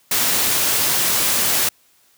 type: noise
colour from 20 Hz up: white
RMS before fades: -18 dBFS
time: 0.11-1.69 s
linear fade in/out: 5 ms
effects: white hiss -57 dBFS RMS until 2.17 s + high-pass 80 Hz 12 dB/octave